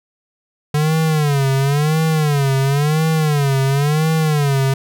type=tone with vibrato; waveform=square; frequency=146.83 Hz; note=D3; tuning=in tune; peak=-14 dBFS; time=0.74-4.74 s; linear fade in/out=5 ms; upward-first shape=sine; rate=0.96 Hz; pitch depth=150 cents each way; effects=none